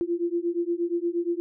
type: beating tone pair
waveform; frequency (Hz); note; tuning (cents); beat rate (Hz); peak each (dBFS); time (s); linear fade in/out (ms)
sine; 339.9 / 348.4; F4 / F4; -47 / -4; 8.5; -27; 0.01-1.4; 0
effects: none